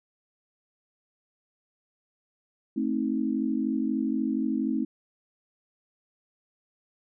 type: chord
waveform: sine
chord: A diminished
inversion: none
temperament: just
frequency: 220 / 264 / 316.8 Hz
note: A3 / C4 / Eb4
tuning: 0 / +16 / +31 cents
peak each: -29 / -28 / -30 dBFS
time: 2.76-4.85 s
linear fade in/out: 10 ms
effects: none